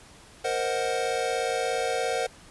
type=chord; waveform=square; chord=C half-diminished seventh; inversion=third; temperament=equal; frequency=466.2 / 523.3 / 622.3 / 740 Hz; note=Bb4 / C5 / Eb5 / Gb5; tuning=0 / 0 / 0 / 0 cents; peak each=-31 / -31 / -35 / -31 dBFS; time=0.44-2.27 s; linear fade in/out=10 ms; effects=pink hiss -51 dBFS RMS until 2.5 s + resampled to 24000 Hz